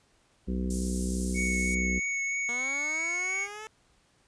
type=harmonic tone; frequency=63 Hz; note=B1; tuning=35 cents sharp; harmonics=1 / 3 / 4 / 5 / 6 / 7 / 8; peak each=-31 / -31 / -38 / -42 / -40 / -50 / -47 dBFS; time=0.47-2 s; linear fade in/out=20 ms
type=high-pass noise; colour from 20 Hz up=pink; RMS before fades=-38 dBFS; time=0.7-1.75 s; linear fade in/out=5 ms; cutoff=6500 Hz; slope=24 dB/octave
type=tone with vibrato; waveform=square; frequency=2217 Hz; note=C#7; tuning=in tune; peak=-29 dBFS; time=1.34-3.48 s; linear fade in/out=50 ms; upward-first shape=triangle; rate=3.1 Hz; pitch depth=14 cents each way
type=linear sweep; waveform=10% pulse; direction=up; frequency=235.1 to 440 Hz; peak=-31 dBFS; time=2.49-3.67 s; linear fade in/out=0 ms
effects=pink hiss -66 dBFS RMS until 4.27 s + resampled to 22050 Hz